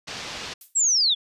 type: low-pass noise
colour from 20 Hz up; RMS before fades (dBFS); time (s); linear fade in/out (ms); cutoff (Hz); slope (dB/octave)
white; -35; 0.07-0.54; 10; 5400; 24
type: noise with exponential decay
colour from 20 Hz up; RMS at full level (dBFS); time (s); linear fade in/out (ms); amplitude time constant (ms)
violet; -37; 0.61-0.79; 2; 39
type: linear sweep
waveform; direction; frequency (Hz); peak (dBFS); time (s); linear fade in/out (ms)
sine; down; 7850 to 3322; -17; 0.75-1.15; 20
effects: resampled to 32000 Hz